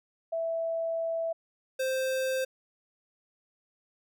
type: tone pair in turn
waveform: sine / square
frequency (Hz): 659.3 / 523.3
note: E5 / C5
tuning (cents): 0 / 0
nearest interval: major third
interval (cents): 400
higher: first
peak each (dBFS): -28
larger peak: neither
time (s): 0.32-1.33 / 1.79-2.45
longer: first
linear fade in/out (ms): 10
effects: none